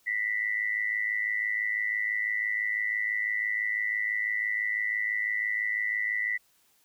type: tone with amplitude modulation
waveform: sine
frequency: 1975.5 Hz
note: B6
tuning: in tune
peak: -23 dBFS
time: 0.06-6.38 s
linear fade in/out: 20 ms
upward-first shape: sine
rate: 106 Hz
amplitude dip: 75%
effects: white hiss -66 dBFS RMS until 6.84 s